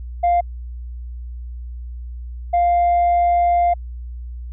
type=tone pair in turn; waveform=sine; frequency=698.5 / 698.5 Hz; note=F5 / F5; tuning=0 / 0 cents; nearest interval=unison; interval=0 cents; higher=neither; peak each=-11 dBFS; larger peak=neither; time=0.23-0.41 / 2.53-3.74 s; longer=second; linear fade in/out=10 ms; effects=tanh soft clip ceiling -11 dBFS + added 60 Hz sine -28 dBFS peak until 4.52 s

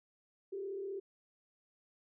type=tone with frequency modulation; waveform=sine; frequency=392 Hz; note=G4; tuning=in tune; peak=-38 dBFS; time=0.52-1 s; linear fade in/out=10 ms; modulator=35.5 Hz; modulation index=0.64; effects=none

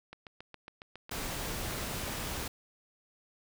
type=click train; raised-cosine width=0.3 ms; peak=-29 dBFS; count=9; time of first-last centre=0.13-1.232 s; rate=7.26 Hz
type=noise; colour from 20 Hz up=pink; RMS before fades=-37 dBFS; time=1.11-2.48 s; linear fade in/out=5 ms
effects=none

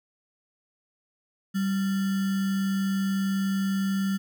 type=tone with sample-and-hold; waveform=sine; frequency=194.3 Hz; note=G3; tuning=15 cents flat; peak=-23 dBFS; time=1.54-4.18 s; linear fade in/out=20 ms; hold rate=1575 Hz; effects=none

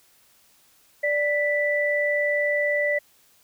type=tone pair together; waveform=sine; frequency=587.3 / 1976.6 Hz; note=D5 / B6; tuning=0 / +1 cents; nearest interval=octave + major sixth; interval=2101 cents; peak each=-23 dBFS; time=1.03-2.99 s; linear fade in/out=10 ms; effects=white hiss -59 dBFS RMS until 3.43 s

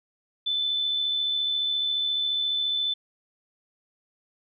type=tone with amplitude modulation; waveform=sine; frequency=3514 Hz; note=A7; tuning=3 cents flat; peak=-22 dBFS; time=0.46-2.94 s; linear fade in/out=10 ms; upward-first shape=sine; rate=74.4 Hz; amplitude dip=30%; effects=none

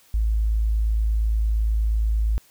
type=tone; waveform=sine; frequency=54.3 Hz; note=A1; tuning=22 cents flat; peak=-18 dBFS; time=0.14-2.38 s; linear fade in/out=0 ms; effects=white hiss -56 dBFS RMS until 2.5 s

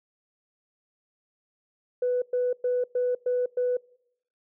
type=tone bursts; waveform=sine; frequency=495.5 Hz; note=B4; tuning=6 cents sharp; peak=-21 dBFS; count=6; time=2.02-3.77 s; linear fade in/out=5 ms; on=200 ms; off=110 ms; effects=noise-tail reverb RT60 0.8 s tail -25 dB re dry + tanh soft clip ceiling -18 dBFS

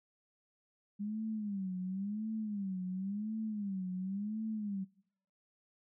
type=tone with vibrato; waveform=sine; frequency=200.9 Hz; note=G3; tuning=43 cents sharp; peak=-35 dBFS; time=0.99-4.85 s; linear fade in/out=20 ms; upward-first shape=sine; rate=0.94 Hz; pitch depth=160 cents each way; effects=noise-tail reverb RT60 0.8 s tail -25 dB re dry

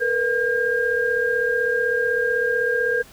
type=tone cluster; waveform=sine; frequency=453.9 / 489.8 / 1611 Hz; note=A#4 / B4 / G6; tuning=-46 / -14 / +47 cents; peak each=-25 / -23 / -21 dBFS; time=0-3.03 s; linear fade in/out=20 ms; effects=pink hiss -47 dBFS RMS until 3.12 s

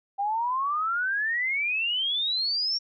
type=exponential sweep; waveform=sine; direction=up; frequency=784 to 5588 Hz; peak=-24 dBFS; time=0.18-2.79 s; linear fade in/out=20 ms; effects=none

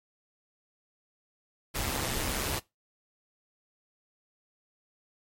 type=noise with amplitude modulation; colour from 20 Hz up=pink; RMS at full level=-29 dBFS; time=1.74-2.6 s; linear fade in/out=20 ms; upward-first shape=sine; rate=137 Hz; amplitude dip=55%; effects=noise-tail reverb RT60 0.2 s tail -21 dB re dry + MP3 64 kbps

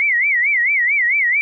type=tone with vibrato; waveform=sine; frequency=2100 Hz; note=C7; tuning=6 cents sharp; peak=-13 dBFS; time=0-1.41 s; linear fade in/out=0 ms; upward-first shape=sine; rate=4.5 Hz; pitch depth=190 cents each way; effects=none

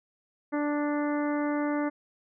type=harmonic tone; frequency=293.7 Hz; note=D4; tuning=in tune; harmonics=1 / 2 / 3 / 4 / 5 / 6 / 7; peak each=-27 / -33 / -37 / -39 / -41 / -43 / -44 dBFS; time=0.52-1.9 s; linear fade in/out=20 ms; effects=none

